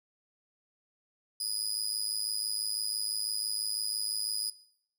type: tone with amplitude modulation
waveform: 25% pulse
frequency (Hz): 4961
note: D#8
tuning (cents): -6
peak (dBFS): -23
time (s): 1.4-4.5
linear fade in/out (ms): 5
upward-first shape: sine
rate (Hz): 106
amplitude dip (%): 90
effects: noise-tail reverb RT60 0.7 s tail -19 dB re dry